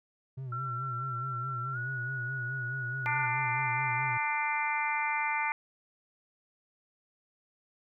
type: tone with vibrato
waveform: triangle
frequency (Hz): 126.9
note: B2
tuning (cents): +47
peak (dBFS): -34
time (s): 0.37-4.18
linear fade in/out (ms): 10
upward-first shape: sine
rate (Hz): 4.7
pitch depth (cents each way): 97
type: tone with pitch glide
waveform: sine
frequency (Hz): 1353 to 1458.5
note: E6 to F#6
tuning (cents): +45 to -25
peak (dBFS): -34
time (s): 0.52-3.27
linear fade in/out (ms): 5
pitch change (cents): +130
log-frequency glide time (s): 1.72-1.78
type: harmonic tone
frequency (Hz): 296.9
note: D4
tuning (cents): +19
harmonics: 3 / 4 / 5 / 6 / 7 / 8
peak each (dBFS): -32 / -38 / -39 / -41 / -33 / -36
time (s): 3.06-5.52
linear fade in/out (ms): 0
effects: none